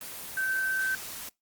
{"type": "tone in noise", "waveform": "sine", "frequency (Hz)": 1546, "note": "G6", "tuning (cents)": -24, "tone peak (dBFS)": -26, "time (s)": [0.37, 0.95], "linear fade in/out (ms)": 2, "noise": "white", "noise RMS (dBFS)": -40, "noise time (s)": [0.01, 1.29], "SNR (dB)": 11, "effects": ["noise-tail reverb RT60 0.2 s tail -24 dB re dry", "Opus 24 kbps"]}